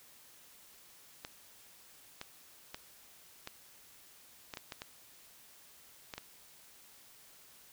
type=clicks; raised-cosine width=0.2 ms; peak=-24 dBFS; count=10; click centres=1.249 / 2.214 / 2.745 / 3.474 / 4.538 / 4.572 / 4.722 / 4.819 / 6.138 / 6.18 s; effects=white hiss -59 dBFS RMS until 7.72 s